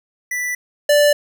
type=tone pair in turn; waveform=square; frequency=1975.5 / 586.2 Hz; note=B6 / D5; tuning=0 / -3 cents; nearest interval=octave + major sixth; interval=2103 cents; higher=first; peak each=-21 / -11 dBFS; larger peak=second; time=0.31-0.55 / 0.89-1.13 s; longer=neither; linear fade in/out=5 ms; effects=none